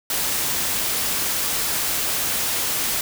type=noise; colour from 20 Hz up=white; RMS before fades=-23 dBFS; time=0.1-3.01 s; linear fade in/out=2 ms; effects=none